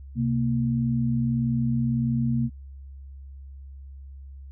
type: tone pair together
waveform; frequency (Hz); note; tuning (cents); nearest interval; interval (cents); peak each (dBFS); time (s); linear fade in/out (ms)
sine; 130 / 231.6; C3 / A#3; -11 / -11; minor seventh; 1000; -24; 0.15-2.5; 50
effects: added 68 Hz sine -39 dBFS peak until 4.51 s